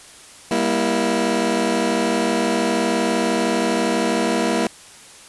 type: chord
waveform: 20% pulse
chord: E diminished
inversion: first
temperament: just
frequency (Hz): 197.78 / 237.3 / 329.6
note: G3 / Bb3 / E4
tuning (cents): +16 / +31 / 0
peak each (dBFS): -19 / -16 / -17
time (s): 0.51-4.67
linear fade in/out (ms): 2
effects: white hiss -43 dBFS RMS until 5.28 s + resampled to 24000 Hz